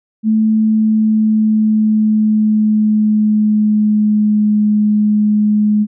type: tone with pitch glide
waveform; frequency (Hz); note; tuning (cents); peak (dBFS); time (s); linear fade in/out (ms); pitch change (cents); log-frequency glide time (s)
sine; 218.4 to 210.5; A3 to G#3; -13 to +24; -9; 0.23-5.87; 50; -63; 0.46-4.61
effects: none